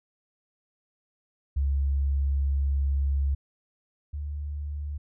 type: tone pair in turn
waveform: sine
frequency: 69.3 / 73.14 Hz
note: C#2 / D2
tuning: 0 / -7 cents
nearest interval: minor second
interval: 93 cents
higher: second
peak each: -22 / -30 dBFS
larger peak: first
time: 1.56-3.35 / 4.13-4.98 s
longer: first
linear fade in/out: 10 ms
effects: none